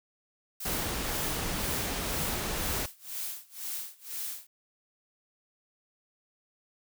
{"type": "noise with tremolo", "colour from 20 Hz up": "blue", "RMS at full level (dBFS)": -35, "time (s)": [0.6, 4.47], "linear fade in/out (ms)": 5, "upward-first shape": "sine", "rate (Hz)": 2, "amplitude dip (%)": 95}
{"type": "noise", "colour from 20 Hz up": "pink", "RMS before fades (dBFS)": -33, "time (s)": [0.65, 2.86], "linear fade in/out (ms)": 5}
{"effects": []}